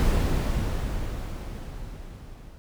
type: noise with level ramp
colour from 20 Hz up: brown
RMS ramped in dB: -20 to -45 dBFS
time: 0-2.58 s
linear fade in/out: 0 ms
effects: none